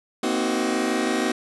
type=chord; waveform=sawtooth; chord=C half-diminished seventh; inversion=third; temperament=just; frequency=235.5 / 261.6 / 314 / 376.7 Hz; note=Bb3 / C4 / Eb4 / Gb4; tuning=+18 / 0 / +16 / +31 cents; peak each=-23 dBFS; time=0.23-1.32 s; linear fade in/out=5 ms; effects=resampled to 24000 Hz + 8-bit